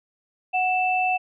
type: tone pair together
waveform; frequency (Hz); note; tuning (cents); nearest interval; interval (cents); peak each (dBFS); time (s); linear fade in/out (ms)
sine; 740 / 2650; F#5 / E7; 0 / +9; octave + minor seventh; 2209; -21 / -24; 0.53-1.18; 20
effects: none